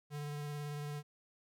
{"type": "tone with vibrato", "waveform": "square", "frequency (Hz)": 146.83, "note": "D3", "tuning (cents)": 0, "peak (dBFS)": -40, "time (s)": [0.1, 1.03], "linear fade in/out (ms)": 50, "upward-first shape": "triangle", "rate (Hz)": 18, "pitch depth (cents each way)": 19, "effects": []}